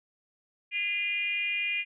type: tone with frequency modulation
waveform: sine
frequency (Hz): 2426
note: D#7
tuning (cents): -44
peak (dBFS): -27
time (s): 0.71-1.85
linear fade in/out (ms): 50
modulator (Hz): 381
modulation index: 0.8
effects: none